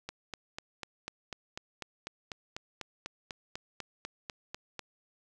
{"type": "click train", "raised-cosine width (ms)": 0.2, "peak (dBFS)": -21, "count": 20, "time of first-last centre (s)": [0.09, 4.793], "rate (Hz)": 4.04, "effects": []}